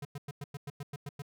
square tone bursts, 142.9 Hz, D3, 47 cents flat, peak -38 dBFS, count 10, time 0.02-1.221 s, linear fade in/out 5 ms, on 31 ms, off 99 ms, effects none

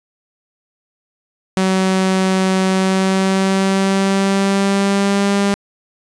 sawtooth tone with pitch glide, 188.8 to 199.91 Hz, F#3 to G3, +35 to +34 cents, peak -9 dBFS, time 1.57-5.54 s, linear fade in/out 0 ms, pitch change +99 cents, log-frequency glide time 2.66-5.33 s, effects resampled to 22050 Hz

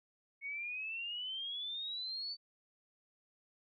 sine exponential sweep, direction up, 2200 to 4567 Hz, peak -38 dBFS, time 0.41-2.37 s, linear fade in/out 50 ms, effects MP3 96 kbps

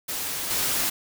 white noise with level steps, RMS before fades -30 / -25 dBFS, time 0.08-0.9 s, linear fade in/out 10 ms, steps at 0.5 s, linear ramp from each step 10 ms, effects none

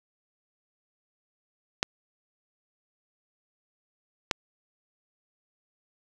clicks, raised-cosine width 0.2 ms, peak -6 dBFS, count 2, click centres 1.829 / 4.312 s, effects 7-bit

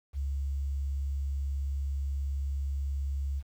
sine tone, 69.3 Hz, C#2, in tune, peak -29 dBFS, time 0.13-3.43 s, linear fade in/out 50 ms, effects 10-bit

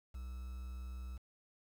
triangle tone with quantisation, 63 Hz, B1, 35 cents sharp, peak -40 dBFS, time 0.14-1.18 s, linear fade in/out 10 ms, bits 10, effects none

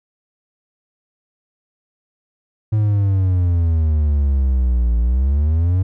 triangle exponential two-way sweep, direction down then up, 109 to 56.9 to 95.2 Hz, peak -11 dBFS, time 2.72-5.83 s, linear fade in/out 10 ms, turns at 4.98 s, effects none

